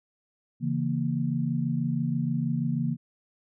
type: chord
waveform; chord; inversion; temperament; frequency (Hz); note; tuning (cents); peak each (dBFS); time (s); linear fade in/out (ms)
sine; A# diminished; first; equal; 138.59 / 164.81 / 233.1; C#3 / E3 / A#3; 0 / 0 / 0; -29; 0.6-2.97; 50
effects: none